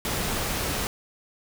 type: noise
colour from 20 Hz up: pink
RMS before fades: -28 dBFS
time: 0.05-0.87 s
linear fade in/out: 0 ms
effects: none